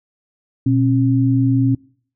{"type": "tone pair together", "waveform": "sine", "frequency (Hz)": [121.08, 270.1], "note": ["B2", "C#4"], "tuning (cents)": [-34, -45], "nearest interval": "octave + major second", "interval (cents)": 1389, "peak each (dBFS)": -15, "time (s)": [0.66, 1.75], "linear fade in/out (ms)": 5, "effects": ["noise-tail reverb RT60 0.5 s tail -24 dB re dry"]}